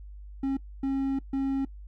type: tone bursts at uneven times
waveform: triangle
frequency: 271 Hz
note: C#4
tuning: 39 cents flat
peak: -23 dBFS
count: 3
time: 0.43-0.57 / 0.83-1.19 / 1.33-1.65 s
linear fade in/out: 5 ms
effects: noise-tail reverb RT60 0.1 s tail -21 dB re dry + added 50 Hz sine -41 dBFS peak until 1.87 s